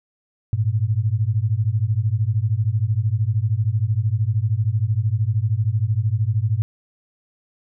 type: beating tone pair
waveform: sine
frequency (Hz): 102 / 115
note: G#2 / A#2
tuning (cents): -31 / -23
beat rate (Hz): 13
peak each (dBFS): -20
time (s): 0.53-6.62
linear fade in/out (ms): 0
effects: none